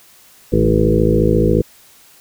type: harmonic tone with a mistuned harmonic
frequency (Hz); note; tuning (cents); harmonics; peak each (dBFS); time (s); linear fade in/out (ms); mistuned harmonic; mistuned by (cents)
54.3; A1; -22; 1 / 2 / 3 / 4 / 6 / 7 / 8 / 9; -19 / -19 / -19 / -19 / -19 / -19 / -19 / -19; 0.52-1.62; 10; 3; -42
effects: white hiss -47 dBFS RMS until 2.2 s